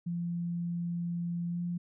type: tone with pitch glide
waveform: sine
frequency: 172.1 to 174.3 Hz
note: F3 to F3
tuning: -25 to -3 cents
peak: -31 dBFS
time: 0.06-1.78 s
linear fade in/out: 10 ms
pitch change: +22 cents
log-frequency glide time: 1.49-1.61 s
effects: none